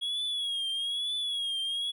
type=tone with vibrato; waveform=triangle; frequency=3322 Hz; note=G#7; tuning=in tune; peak=-28 dBFS; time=0.01-1.92 s; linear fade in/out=20 ms; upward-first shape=triangle; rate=1.1 Hz; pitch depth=88 cents each way; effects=none